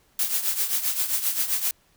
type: noise with tremolo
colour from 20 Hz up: blue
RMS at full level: -22 dBFS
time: 0.19-1.71 s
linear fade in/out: 2 ms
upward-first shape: triangle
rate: 7.6 Hz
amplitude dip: 75%
effects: pink hiss -62 dBFS RMS until 1.96 s